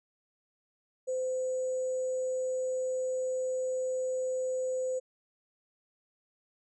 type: tone with sample-and-hold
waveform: sine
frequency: 514 Hz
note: C5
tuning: 31 cents flat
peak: -29 dBFS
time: 1.07-5 s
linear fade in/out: 20 ms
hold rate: 7350 Hz
effects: resampled to 24000 Hz

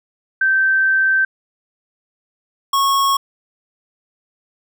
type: tone pair in turn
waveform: sine / square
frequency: 1554 / 1098.8 Hz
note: G6 / C#6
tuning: -16 / -16 cents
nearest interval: tritone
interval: 600 cents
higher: first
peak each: -12 / -14 dBFS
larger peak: first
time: 0.41-1.25 / 2.73-3.17 s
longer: first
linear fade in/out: 5 ms
effects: none

